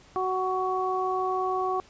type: harmonic tone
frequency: 372.8 Hz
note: F#4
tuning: 13 cents sharp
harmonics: 1 / 2 / 3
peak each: -29 / -29 / -29 dBFS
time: 0.16-1.8 s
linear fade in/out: 0 ms
effects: pink hiss -55 dBFS RMS until 1.89 s + resampled to 16000 Hz